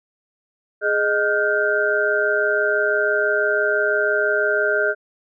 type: tone cluster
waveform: sine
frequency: 418.1 / 619 / 1421 / 1547 Hz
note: G#4 / D#5 / F6 / G6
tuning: +12 / -9 / +30 / -23 cents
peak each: -22 dBFS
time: 0.81-4.95 s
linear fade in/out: 50 ms
effects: none